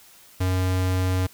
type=tone; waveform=square; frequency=92.5 Hz; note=F#2; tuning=in tune; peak=-21 dBFS; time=0.4-1.27 s; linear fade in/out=10 ms; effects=white hiss -51 dBFS RMS until 1.33 s